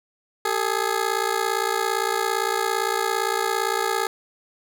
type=ring-modulated tone; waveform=15% pulse; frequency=419.7 Hz; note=G#4; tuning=18 cents sharp; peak=-12 dBFS; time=0.45-4.07 s; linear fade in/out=2 ms; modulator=28.8 Hz; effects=none